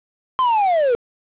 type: linear sweep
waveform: triangle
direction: down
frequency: 1056 to 454.5 Hz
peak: -12 dBFS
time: 0.39-0.95 s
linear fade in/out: 0 ms
effects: resampled to 8000 Hz + 7-bit